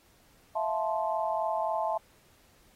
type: chord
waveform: sine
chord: F major seventh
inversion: third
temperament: just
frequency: 654.8 / 698.5 / 873.1 / 1047.7 Hz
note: E5 / F5 / A5 / C6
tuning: -12 / 0 / -14 / +2 cents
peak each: -31 / -36 / -31 / -36 dBFS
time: 0.55-1.98 s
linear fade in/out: 10 ms
effects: pink hiss -63 dBFS RMS until 2.75 s + AAC 48 kbps